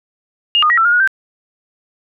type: tone with pitch steps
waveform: sine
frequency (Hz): 2836 / 1226 / 1908 / 1338 / 1420 / 1452 / 1562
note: F7 / D#6 / A#6 / E6 / F6 / F#6 / G6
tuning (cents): +26 / -26 / +40 / +25 / +28 / -33 / -7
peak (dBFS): -9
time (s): 0.55-1.075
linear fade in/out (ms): 0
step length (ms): 75
effects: none